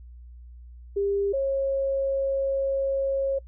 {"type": "tone pair in turn", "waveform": "sine", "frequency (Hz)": [400, 544], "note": ["G4", "C#5"], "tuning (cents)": [35, -33], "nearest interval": "perfect fourth", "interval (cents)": 532, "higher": "second", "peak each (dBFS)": -22, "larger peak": "neither", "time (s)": [[0.96, 1.33], [1.33, 3.39]], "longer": "second", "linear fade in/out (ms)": 10, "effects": ["noise-tail reverb RT60 0.1 s tail -26 dB re dry", "added 60 Hz sine -42 dBFS peak until 3.47 s"]}